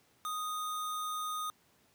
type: tone with sample-and-hold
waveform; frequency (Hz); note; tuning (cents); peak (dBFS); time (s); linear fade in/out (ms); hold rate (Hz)
sine; 1244.5; D#6; 0; -34; 0.25-1.5; 0; 4900
effects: pink hiss -68 dBFS RMS until 1.94 s + high-pass 100 Hz 12 dB/octave